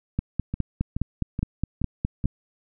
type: two click trains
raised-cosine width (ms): 5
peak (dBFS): -11 / -15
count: 11 / 5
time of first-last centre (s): 0.19-2.256 / 0.54-2.242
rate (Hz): 4.84 / 2.35
effects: none